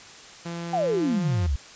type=tone with pitch glide; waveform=sawtooth; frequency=170 to 176.81 Hz; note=F3 to F3; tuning=-46 to +22 cents; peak=-27 dBFS; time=0.45-1.47 s; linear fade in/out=10 ms; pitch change=+68 cents; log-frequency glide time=1-1.29 s
type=exponential sweep; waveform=sine; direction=down; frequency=790 to 61.7 Hz; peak=-21 dBFS; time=0.73-1.56 s; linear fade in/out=5 ms
effects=white hiss -45 dBFS RMS until 1.75 s + resampled to 16000 Hz